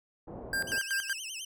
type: low-pass noise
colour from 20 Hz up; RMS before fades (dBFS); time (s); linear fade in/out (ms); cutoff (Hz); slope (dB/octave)
white; -43; 0.27-0.79; 10; 710; 24
type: tone with tremolo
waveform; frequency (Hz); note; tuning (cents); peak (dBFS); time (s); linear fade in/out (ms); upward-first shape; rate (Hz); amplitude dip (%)
square; 1592; G6; +26; -29; 0.53-1.13; 2; square; 5.3; 80
type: tone with vibrato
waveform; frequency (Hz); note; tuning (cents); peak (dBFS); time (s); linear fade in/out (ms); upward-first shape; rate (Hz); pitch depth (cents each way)
20% pulse; 2849; F7; +34; -32; 0.67-1.45; 5; sine; 9.6; 180
effects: none